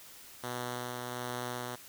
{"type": "tone with tremolo", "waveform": "5% pulse", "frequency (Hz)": 123, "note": "B2", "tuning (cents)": -7, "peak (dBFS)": -24, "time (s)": [0.43, 1.76], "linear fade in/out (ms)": 10, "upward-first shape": "sine", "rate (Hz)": 1.3, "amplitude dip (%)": 25, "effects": ["white hiss -52 dBFS RMS until 1.88 s"]}